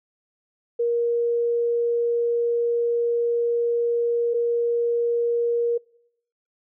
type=tone pair in turn; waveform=sine; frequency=471.7 / 471.7 Hz; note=A#4 / A#4; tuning=+20 / +20 cents; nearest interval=unison; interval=0 cents; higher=neither; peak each=-19 dBFS; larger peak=neither; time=0.79-4.34 / 4.34-5.78 s; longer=first; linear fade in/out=10 ms; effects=noise-tail reverb RT60 0.8 s tail -26 dB re dry